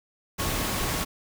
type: tone in noise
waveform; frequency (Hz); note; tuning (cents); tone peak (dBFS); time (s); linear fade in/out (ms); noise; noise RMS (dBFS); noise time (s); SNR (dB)
sine; 1100; C#6; -14; -39; 0.38-1.05; 20; pink; -28; 0.38-1.05; -14
effects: none